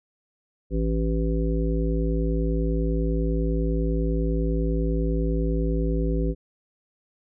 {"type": "harmonic tone", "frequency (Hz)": 55, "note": "A1", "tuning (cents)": 0, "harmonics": [1, 3, 5, 7, 9], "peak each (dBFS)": [-23, -28, -30, -31, -33], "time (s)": [0.7, 6.35], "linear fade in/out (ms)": 50, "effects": []}